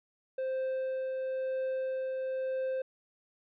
triangle tone with tremolo, 523 Hz, C5, 1 cent flat, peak -28 dBFS, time 0.38-2.82 s, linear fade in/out 5 ms, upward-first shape triangle, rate 0.99 Hz, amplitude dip 25%, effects resampled to 8000 Hz

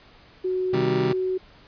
sine tone with pitch glide, 370 to 372.4 Hz, F#4 to F#4, 0 to +11 cents, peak -22 dBFS, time 0.44-1.38 s, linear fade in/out 10 ms, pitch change +11 cents, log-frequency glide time 1.04-1.11 s
25% pulse chord, C minor, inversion none, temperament just, 130.81 / 156.98 / 196.22 Hz, C3 / Eb3 / G3, 0 / +16 / +2 cents, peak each -23 / -25 / -25 dBFS, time 0.73-1.13 s, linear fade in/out 5 ms
effects pink hiss -52 dBFS RMS until 1.67 s + resampled to 11025 Hz

